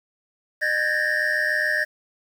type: tone cluster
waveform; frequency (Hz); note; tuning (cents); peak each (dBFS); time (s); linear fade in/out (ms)
triangle; 610 / 1541 / 1646 / 1769 / 1856; D#5 / G6 / G#6 / A6 / A#6; -34 / -30 / -16 / +9 / -8; -28 / -32 / -23 / -23 / -23; 0.61-1.85; 20
effects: tanh soft clip ceiling -9 dBFS + 8-bit